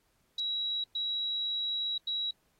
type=tone bursts at uneven times; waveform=sine; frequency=3878 Hz; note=B7; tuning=32 cents flat; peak=-30 dBFS; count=3; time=0.38-0.84 / 0.95-1.98 / 2.07-2.31 s; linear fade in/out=5 ms; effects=pink hiss -73 dBFS RMS until 2.59 s + AAC 48 kbps